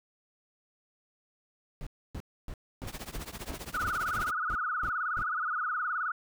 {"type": "noise bursts", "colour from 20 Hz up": "brown", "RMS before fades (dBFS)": -38, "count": 11, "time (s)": [1.81, 5.226], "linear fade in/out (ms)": 0, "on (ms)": 56, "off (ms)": 280}
{"type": "noise with tremolo", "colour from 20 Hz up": "pink", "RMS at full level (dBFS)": -38, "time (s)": [2.87, 4.31], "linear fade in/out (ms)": 5, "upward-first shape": "triangle", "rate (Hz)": 15, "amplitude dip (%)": 95}
{"type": "tone with vibrato", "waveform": "sine", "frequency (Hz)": 1347, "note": "E6", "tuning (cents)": 37, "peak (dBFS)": -29, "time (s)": [3.74, 6.12], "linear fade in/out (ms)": 5, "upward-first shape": "sine", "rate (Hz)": 19, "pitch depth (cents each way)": 180}
{"effects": []}